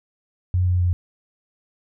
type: tone with pitch steps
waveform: sine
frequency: 90.7 / 89.71 / 88.73 Hz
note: F#2 / F2 / F2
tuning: -34 / +47 / +28 cents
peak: -16 dBFS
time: 0.54-0.93 s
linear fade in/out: 0 ms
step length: 130 ms
effects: none